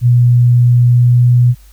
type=tone with pitch glide; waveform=sine; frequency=121.7 to 122.62 Hz; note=B2 to B2; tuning=-25 to -12 cents; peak=-5 dBFS; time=0.01-1.55 s; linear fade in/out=50 ms; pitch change=+13 cents; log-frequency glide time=0.82-1.33 s; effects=added 50 Hz sine -38 dBFS peak until 1.72 s + white hiss -49 dBFS RMS until 1.72 s